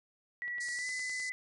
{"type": "tone with pitch glide", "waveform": "sine", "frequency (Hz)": [1940, 2013], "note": ["B6", "B6"], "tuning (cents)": [-31, 33], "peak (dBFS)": -35, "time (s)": [0.42, 1.32], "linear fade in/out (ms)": 0, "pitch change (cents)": 64, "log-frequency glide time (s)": [0.75, 0.87]}
{"type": "click train", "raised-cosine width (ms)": 0.3, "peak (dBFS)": -37, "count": 8, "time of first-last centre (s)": [0.48, 1.2], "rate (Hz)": 9.72}
{"type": "band-pass noise", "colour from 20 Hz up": "pink", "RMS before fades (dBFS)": -45, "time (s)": [0.6, 1.3], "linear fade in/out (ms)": 10, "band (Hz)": [4200, 9600], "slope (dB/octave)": 96}
{"effects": []}